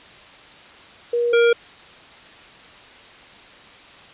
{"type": "tone pair in turn", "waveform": ["sine", "square"], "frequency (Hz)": [476.4, 469.8], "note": ["A#4", "A#4"], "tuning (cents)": [38, 13], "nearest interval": "unison", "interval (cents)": 25, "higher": "first", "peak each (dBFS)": [-17, -13], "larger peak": "second", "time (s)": [[1.13, 1.33], [1.33, 1.53]], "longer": "neither", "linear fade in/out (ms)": 5, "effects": ["white hiss -44 dBFS RMS until 4.13 s", "resampled to 8000 Hz"]}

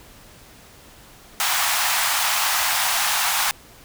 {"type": "high-pass noise", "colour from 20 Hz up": "pink", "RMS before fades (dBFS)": -21, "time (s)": [1.4, 3.51], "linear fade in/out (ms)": 0, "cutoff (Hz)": 740, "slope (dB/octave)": 48, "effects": ["pink hiss -47 dBFS RMS until 3.84 s"]}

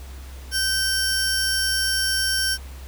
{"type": "tone pair together", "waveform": "sawtooth", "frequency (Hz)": [1547, 5503], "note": ["G6", "F8"], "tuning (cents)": [-23, -26], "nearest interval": "octave + minor seventh", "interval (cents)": 2197, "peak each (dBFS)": -20, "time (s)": [0.51, 2.58], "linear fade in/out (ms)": 50, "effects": ["added 66 Hz sine -35 dBFS peak until 2.87 s", "pink hiss -46 dBFS RMS until 2.87 s"]}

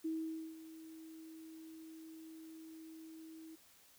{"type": "tone with ADSR envelope", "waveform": "sine", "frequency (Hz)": 320.8, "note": "E4", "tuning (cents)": -47, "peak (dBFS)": -35, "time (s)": [0.04, 3.56], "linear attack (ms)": 14, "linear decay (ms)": 500, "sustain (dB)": -15, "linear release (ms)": 15, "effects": ["white hiss -65 dBFS RMS until 3.98 s"]}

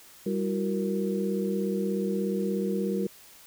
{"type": "tone cluster", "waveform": "sine", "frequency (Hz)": [196.5, 333.5, 370.3, 466.9], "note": ["G3", "E4", "F#4", "A#4"], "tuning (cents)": [4, 20, 1, 3], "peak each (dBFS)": [-28, -36, -32, -32], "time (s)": [0.26, 3.07], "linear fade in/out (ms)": 5, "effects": ["white hiss -52 dBFS RMS until 3.46 s"]}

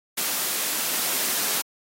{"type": "high-pass noise", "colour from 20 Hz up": "white", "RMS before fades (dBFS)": -25, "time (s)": [0.17, 1.62], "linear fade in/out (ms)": 10, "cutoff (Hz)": 170, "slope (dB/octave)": 24, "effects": ["AAC 48 kbps"]}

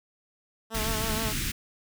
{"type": "tone with vibrato", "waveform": "10% pulse", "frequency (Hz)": 220, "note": "A3", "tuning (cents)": 0, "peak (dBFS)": -23, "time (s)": [0.7, 1.34], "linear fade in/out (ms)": 50, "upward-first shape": "sine", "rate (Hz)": 6.3, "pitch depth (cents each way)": 43}
{"type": "band-stop noise", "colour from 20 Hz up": "pink", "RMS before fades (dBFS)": -30, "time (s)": [0.74, 1.52], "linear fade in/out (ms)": 10, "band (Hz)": [300, 1600], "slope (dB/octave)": 24}
{"effects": []}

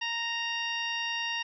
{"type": "harmonic tone with a mistuned harmonic", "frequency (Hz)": 930, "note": "A#5", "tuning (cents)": -4, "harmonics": [1, 2, 3, 4, 5, 6], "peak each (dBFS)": [-38, -35, -33, -40, -47, -42], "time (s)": [0.01, 1.43], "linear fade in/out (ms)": 10, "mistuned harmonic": 5, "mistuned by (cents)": 16, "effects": []}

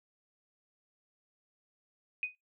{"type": "tone with exponential decay", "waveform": "sine", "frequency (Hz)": 2494, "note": "D#7", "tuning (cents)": 3, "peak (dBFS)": -27, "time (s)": [2.23, 2.35], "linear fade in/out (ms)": 1, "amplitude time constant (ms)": 26, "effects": ["noise-tail reverb RT60 0.2 s tail -26 dB re dry"]}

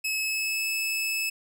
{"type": "tone with pitch glide", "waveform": "sawtooth", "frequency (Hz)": [2582, 2607], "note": ["E7", "E7"], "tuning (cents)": [-37, -20], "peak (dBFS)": -23, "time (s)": [0.04, 1.3], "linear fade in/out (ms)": 10, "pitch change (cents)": 17, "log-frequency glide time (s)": [0.17, 0.66], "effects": []}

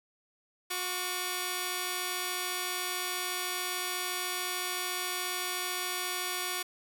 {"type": "tone pair together", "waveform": "5% pulse", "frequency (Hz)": [362.4, 1141], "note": ["F#4", "C#6"], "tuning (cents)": [-36, 50], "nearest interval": "octave + minor sixth", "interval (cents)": 1986, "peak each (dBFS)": -23, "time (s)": [0.7, 6.63], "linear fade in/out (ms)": 10, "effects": []}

